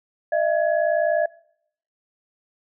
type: tone cluster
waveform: sine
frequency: 611 / 671 / 1685 Hz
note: D#5 / E5 / G#6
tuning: -32 / +31 / +25 cents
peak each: -21 / -21 / -29 dBFS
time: 0.32-1.26 s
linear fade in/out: 5 ms
effects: noise-tail reverb RT60 0.7 s tail -24 dB re dry

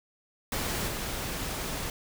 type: noise with level steps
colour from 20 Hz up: pink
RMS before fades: -31 / -34 dBFS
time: 0.52-1.9 s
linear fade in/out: 2 ms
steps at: 0.87 s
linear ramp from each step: 20 ms
effects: none

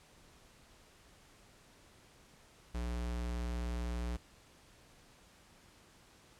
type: tone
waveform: square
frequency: 59.6 Hz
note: A#1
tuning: 39 cents sharp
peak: -36 dBFS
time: 2.74-4.17 s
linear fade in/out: 10 ms
effects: pink hiss -62 dBFS RMS until 6.39 s + low-pass 10000 Hz 12 dB/octave

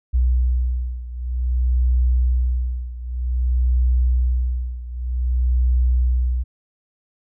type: beating tone pair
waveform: sine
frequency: 61.74 / 62.27 Hz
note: B1 / B1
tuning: 0 / +15 cents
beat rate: 0.53 Hz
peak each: -18 / -21 dBFS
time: 0.13-6.44 s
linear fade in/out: 20 ms
effects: none

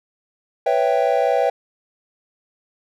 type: chord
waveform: triangle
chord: C# half-diminished seventh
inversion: third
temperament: equal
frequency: 493.9 / 554.4 / 659.3 / 784 Hz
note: B4 / C#5 / E5 / G5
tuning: 0 / 0 / 0 / 0 cents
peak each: -19 dBFS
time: 0.66-1.5 s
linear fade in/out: 5 ms
effects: none

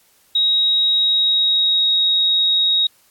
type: tone with pitch glide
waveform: sine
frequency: 3800 to 3778 Hz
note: A#7 to A#7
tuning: +33 to +22 cents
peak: -13 dBFS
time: 0.35-2.87 s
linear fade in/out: 5 ms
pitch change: -11 cents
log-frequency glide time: 0.92-1.97 s
effects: white hiss -56 dBFS RMS until 3.1 s + AAC 64 kbps

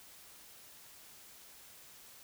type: silence
effects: white hiss -56 dBFS RMS until 2.23 s

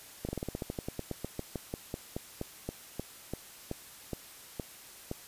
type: slowing click train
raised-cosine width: 2 ms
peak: -21 dBFS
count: 27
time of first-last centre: 0.25-5.114 s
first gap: 38 ms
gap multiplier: 1.11
effects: white hiss -51 dBFS RMS until 5.27 s + resampled to 32000 Hz

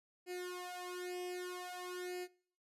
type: tone with flanger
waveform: sawtooth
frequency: 360 Hz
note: F#4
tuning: 47 cents flat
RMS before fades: -44 dBFS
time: 0.26-2.28 s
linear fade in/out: 50 ms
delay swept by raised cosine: 0.42 to 2.42 ms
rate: 0.52 Hz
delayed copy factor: +0.95
effects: noise-tail reverb RT60 0.5 s tail -23 dB re dry + resampled to 32000 Hz

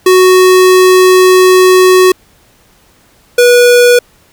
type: tone pair in turn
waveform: square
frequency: 370 / 486.5 Hz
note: F#4 / B4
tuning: 0 / -26 cents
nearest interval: perfect fourth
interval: 474 cents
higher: second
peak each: -3 dBFS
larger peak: neither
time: 0.06-2.12 / 3.38-3.99 s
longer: first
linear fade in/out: 5 ms
effects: pink hiss -47 dBFS RMS until 4.32 s

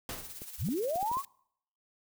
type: noise with exponential decay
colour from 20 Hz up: pink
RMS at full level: -36 dBFS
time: 0.09-0.46 s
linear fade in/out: 2 ms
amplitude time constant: 80 ms
type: noise with tremolo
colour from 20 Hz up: blue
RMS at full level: -43 dBFS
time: 0.12-1.25 s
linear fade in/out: 2 ms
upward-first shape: sine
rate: 17 Hz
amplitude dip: 55%
type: clicks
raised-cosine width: 2 ms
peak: -32 dBFS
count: 6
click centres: 0.419 / 0.687 / 0.958 / 1.028 / 1.115 / 1.17 s
type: linear sweep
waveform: sine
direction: up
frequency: 33 to 1149 Hz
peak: -29 dBFS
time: 0.58-1.23 s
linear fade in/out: 50 ms
effects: noise-tail reverb RT60 0.7 s tail -25 dB re dry

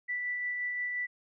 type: tone with tremolo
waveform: sine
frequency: 1971 Hz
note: B6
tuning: 4 cents flat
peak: -30 dBFS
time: 0.08-1.07 s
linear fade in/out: 20 ms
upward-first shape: sine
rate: 5.7 Hz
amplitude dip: 25%
effects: none

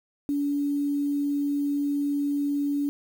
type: tone with quantisation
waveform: sine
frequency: 286.4 Hz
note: D4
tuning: 43 cents flat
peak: -23 dBFS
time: 0.29-2.89 s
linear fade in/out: 0 ms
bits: 8
effects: none

